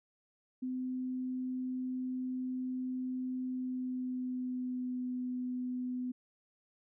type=tone with pitch glide; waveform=sine; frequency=255.4 to 250.7 Hz; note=C4 to B3; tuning=-42 to +26 cents; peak=-34 dBFS; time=0.62-6.12 s; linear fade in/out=10 ms; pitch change=-32 cents; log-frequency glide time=3.44-5.08 s; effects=none